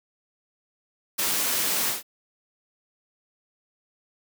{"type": "noise with ADSR envelope", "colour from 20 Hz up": "white", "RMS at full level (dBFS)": -23, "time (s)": [1.18, 2.03], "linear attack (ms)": 17, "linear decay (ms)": 3, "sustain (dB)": -2, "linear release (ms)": 150, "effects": ["high-pass 150 Hz 12 dB/octave"]}